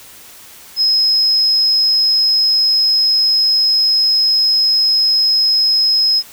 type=tone; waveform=sine; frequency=5120 Hz; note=D#8; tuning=49 cents sharp; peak=-10 dBFS; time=0.76-6.23 s; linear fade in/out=50 ms; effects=white hiss -39 dBFS RMS until 6.32 s